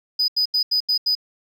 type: tone bursts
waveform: sine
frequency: 4978 Hz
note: D#8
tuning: in tune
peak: -14 dBFS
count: 6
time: 0.19-1.152 s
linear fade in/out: 10 ms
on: 92 ms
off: 82 ms
effects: tanh soft clip ceiling -15 dBFS + 9-bit